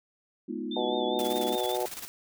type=chord; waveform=sine; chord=F half-diminished seventh; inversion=first; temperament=equal with one note detuned; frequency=211.3 / 246.9 / 311.1 / 349.2 Hz; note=Ab3 / Cb4 / Eb4 / F4; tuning=+30 / 0 / 0 / 0 cents; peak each=-38 / -36 / -37 / -38 dBFS; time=0.48-1.56 s; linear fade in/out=10 ms
type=tone with vibrato; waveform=sine; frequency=3520 Hz; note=A7; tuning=in tune; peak=-36 dBFS; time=0.71-1.76 s; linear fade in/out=5 ms; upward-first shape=triangle; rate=5 Hz; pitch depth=67 cents each way
type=harmonic tone; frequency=123.47 Hz; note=B2; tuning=in tune; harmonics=3 / 4 / 5 / 6 / 7; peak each=-32 / -33 / -34 / -35 / -35 dBFS; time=0.76-1.86 s; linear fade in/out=5 ms
type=noise with tremolo; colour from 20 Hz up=white; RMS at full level=-38 dBFS; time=1.19-2.08 s; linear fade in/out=0 ms; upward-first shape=square; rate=18 Hz; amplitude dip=60%
effects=none